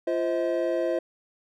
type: tone cluster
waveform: triangle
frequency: 344.4 / 520 / 638 Hz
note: F4 / C5 / D#5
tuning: -24 / -11 / +43 cents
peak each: -26 dBFS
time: 0.07-0.99 s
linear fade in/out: 5 ms
effects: none